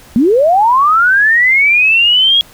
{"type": "linear sweep", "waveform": "sine", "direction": "up", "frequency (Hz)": [212, 3322], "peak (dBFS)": -6, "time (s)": [0.16, 2.41], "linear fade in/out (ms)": 0, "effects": ["pink hiss -40 dBFS RMS until 2.53 s"]}